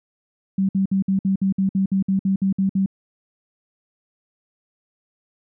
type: tone bursts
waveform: sine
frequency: 192.8 Hz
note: G3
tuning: 28 cents flat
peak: -16 dBFS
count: 14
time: 0.58-2.861 s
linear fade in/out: 5 ms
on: 110 ms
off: 57 ms
effects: none